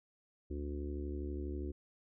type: harmonic tone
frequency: 72.3 Hz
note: D2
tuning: 27 cents flat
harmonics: 1 / 3 / 4 / 5 / 6 / 7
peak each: -39 / -49 / -45 / -44 / -56 / -57 dBFS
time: 0.5-1.72 s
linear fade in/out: 10 ms
effects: none